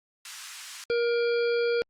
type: high-pass noise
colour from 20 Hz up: white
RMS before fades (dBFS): -38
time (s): 0.25-0.84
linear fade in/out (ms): 2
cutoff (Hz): 1100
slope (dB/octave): 24
type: harmonic tone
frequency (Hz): 472.2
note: A#4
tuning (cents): +22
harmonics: 1 / 3 / 5 / 7 / 9 / 10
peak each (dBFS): -23 / -34 / -37 / -43 / -45 / -42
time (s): 0.9-1.82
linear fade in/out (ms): 0
effects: low-pass 8000 Hz 12 dB/octave + Opus 48 kbps